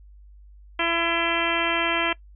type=harmonic tone with a mistuned harmonic; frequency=336.2 Hz; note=E4; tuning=34 cents sharp; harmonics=1 / 2 / 3 / 4 / 5 / 6 / 7 / 8 / 9; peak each=-30 / -30 / -30 / -30 / -30 / -30 / -30 / -30 / -30 dBFS; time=0.79-2.13 s; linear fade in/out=5 ms; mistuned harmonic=9; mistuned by=+65 cents; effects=noise-tail reverb RT60 0.1 s tail -21 dB re dry + added 50 Hz sine -45 dBFS peak until 2.35 s